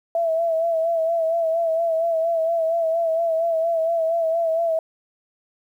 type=tone with vibrato; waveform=sine; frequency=660 Hz; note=E5; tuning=2 cents sharp; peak=-18 dBFS; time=0.15-4.79 s; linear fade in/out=2 ms; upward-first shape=sine; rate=4.3 Hz; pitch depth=47 cents each way; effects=9-bit